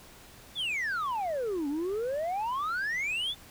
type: exponential two-way sweep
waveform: sine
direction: down then up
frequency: 3606 to 275.8 to 3606 Hz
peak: -26 dBFS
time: 0.55-3.35 s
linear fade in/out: 50 ms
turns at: 1.68 s
effects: tanh soft clip ceiling -28 dBFS + pink hiss -52 dBFS RMS until 3.5 s